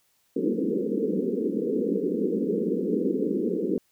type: band-pass noise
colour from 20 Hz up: white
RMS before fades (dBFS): -26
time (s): 0.36-3.78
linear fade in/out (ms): 2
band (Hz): 180 to 480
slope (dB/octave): 96
effects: white hiss -68 dBFS RMS until 3.91 s